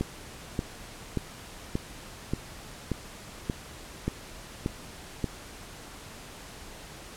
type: click train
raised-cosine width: 3 ms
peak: -14 dBFS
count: 10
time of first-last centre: 0.01-5.243 s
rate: 1.72 Hz
effects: pink hiss -45 dBFS RMS until 7.16 s + low-pass 11000 Hz 12 dB/octave